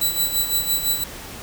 5% pulse tone with tremolo, 3966 Hz, B7, 7 cents sharp, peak -9 dBFS, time 0.01-1.04 s, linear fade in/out 5 ms, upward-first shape sine, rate 5.9 Hz, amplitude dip 65%, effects pink hiss -36 dBFS RMS until 1.42 s

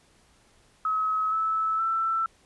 sine tone with pitch steps, 1281 / 1306.4 / 1332.3 Hz, E6 / E6 / E6, -50 / -16 / +18 cents, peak -23 dBFS, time 0.85-2.26 s, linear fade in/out 2 ms, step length 470 ms, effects pink hiss -61 dBFS RMS until 2.45 s + resampled to 24000 Hz

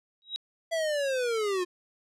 sine tone with exponential growth, 3835 Hz, A#7, 48 cents sharp, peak -26 dBFS, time 0.22-0.36 s, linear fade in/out 0 ms, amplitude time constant 29 ms
square linear sweep, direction down, 670 to 350 Hz, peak -27 dBFS, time 0.71-1.65 s, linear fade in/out 20 ms
effects low-pass 9000 Hz 12 dB/octave

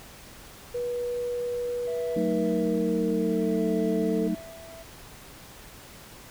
sine tone with pitch glide, 485.4 to 447.7 Hz, B4 to A4, -30 to +30 cents, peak -27 dBFS, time 0.74-4.28 s, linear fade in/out 10 ms, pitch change -140 cents, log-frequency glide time 2.12-3.64 s
triangle tone with tremolo, 660 Hz, E5, 2 cents sharp, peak -32 dBFS, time 1.87-4.83 s, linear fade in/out 10 ms, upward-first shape sine, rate 0.63 Hz, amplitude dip 70%
sine chord, D# diminished, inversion first, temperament equal with one note detuned, 185 / 222.3 / 311.1 Hz, F#3 / A3 / D#4, 0 / +18 / 0 cents, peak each -29 dBFS, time 2.16-4.35 s, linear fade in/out 5 ms
effects pink hiss -47 dBFS RMS until 6.3 s

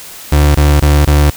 35% pulse tone bursts, 73.42 Hz, D2, in tune, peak -4 dBFS, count 4, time 0.32-1.303 s, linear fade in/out 5 ms, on 230 ms, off 21 ms, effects white hiss -31 dBFS RMS until 1.36 s

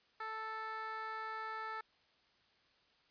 15% pulse tone with band-pass filter, 440 Hz, A4, in tune, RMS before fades -43 dBFS, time 0.2-1.81 s, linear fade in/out 5 ms, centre 1400 Hz, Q 1.3, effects white hiss -71 dBFS RMS until 3.1 s + resampled to 11025 Hz

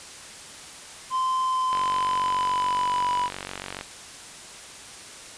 triangle tone with pitch glide, 1036 to 986.9 Hz, C6 to B5, -17 to -2 cents, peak -20 dBFS, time 1.1-3.3 s, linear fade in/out 50 ms, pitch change -85 cents, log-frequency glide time 1.42-3.13 s
click train, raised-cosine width 0.3 ms, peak -16 dBFS, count 99, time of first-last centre 1.73-3.811 s, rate 47.1 Hz
effects white hiss -42 dBFS RMS until 5.37 s + resampled to 22050 Hz

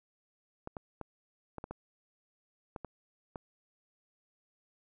clicks, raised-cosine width 1 ms, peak -26 dBFS, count 9, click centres 0.674 / 0.768 / 1.013 / 1.583 / 1.641 / 1.71 / 2.762 / 2.847 / 3.358 s, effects none

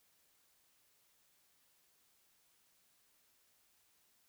silence, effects white hiss -73 dBFS RMS until 4.28 s

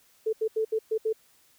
sine tone bursts at uneven times, 440 Hz, A4, in tune, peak -23 dBFS, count 6, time 0.26-0.33 / 0.41-0.48 / 0.56-0.65 / 0.72-0.79 / 0.91-0.98 / 1.05-1.13 s, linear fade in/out 10 ms, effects white hiss -62 dBFS RMS until 1.58 s

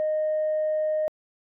sine tone, 618 Hz, D#5, 12 cents flat, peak -21 dBFS, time 0-1.08 s, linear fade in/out 0 ms, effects tanh soft clip ceiling -19 dBFS

